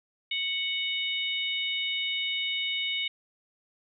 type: harmonic tone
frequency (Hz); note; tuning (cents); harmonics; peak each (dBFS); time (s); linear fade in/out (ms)
740; F#5; 0; 3 / 4 / 5; -32 / -32 / -32; 0.31-3.08; 5
effects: none